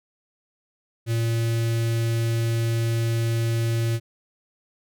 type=tone with notch filter; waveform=square; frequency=115.1 Hz; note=A#2; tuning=22 cents flat; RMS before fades=-23 dBFS; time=1.06-4 s; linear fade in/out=50 ms; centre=930 Hz; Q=0.83; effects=none